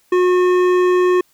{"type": "tone with hard clipping", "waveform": "sine", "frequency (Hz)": 362.2, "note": "F#4", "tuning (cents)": -37, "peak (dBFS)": -13, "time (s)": [0.12, 1.21], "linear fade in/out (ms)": 5, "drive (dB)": 12, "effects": ["white hiss -58 dBFS RMS until 1.33 s"]}